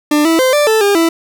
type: tone with pitch steps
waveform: 40% pulse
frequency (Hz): 297.7 / 327.4 / 517 / 589 / 439.6 / 404 / 330.8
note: D4 / E4 / C5 / D5 / A4 / G#4 / E4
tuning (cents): +24 / -12 / -21 / +5 / -2 / -48 / +6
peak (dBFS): -8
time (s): 0.11-1.09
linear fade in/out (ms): 5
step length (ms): 140
effects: none